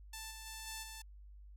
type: tone with level steps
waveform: 5% pulse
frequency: 883 Hz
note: A5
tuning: 6 cents sharp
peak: -33 / -37 / -34 / -31 / -36 dBFS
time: 0.13-1.02 s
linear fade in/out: 5 ms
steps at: 0.3 / 0.45 / 0.66 / 0.82 s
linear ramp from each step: 20 ms
effects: added 50 Hz sine -52 dBFS peak until 1.56 s